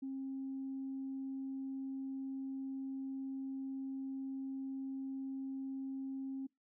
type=tone; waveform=sine; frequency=268.2 Hz; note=C4; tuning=43 cents sharp; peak=-38 dBFS; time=0.02-6.47 s; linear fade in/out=10 ms; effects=noise-tail reverb RT60 0.2 s tail -25 dB re dry + tanh soft clip ceiling -34 dBFS